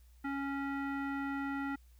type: tone with low-pass filter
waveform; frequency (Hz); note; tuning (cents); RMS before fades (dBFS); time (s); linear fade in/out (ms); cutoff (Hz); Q
square; 277.2; C#4; 0; -37; 0.24-1.76; 10; 1700; 3.2
effects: added 60 Hz sine -57 dBFS peak until 1.99 s + white hiss -72 dBFS RMS until 1.99 s